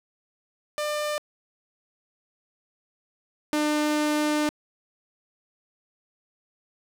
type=tone pair in turn; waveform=sawtooth; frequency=598 / 300.5 Hz; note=D5 / D4; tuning=+31 / +40 cents; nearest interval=octave; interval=1191 cents; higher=first; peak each=-22 / -18 dBFS; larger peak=second; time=0.78-1.18 / 3.53-4.49 s; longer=second; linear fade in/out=0 ms; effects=low-pass 12000 Hz 12 dB/octave + 9-bit